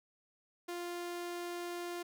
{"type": "tone", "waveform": "sawtooth", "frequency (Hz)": 349.2, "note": "F4", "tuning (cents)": 0, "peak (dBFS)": -35, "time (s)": [0.68, 2.03], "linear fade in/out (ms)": 10, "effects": []}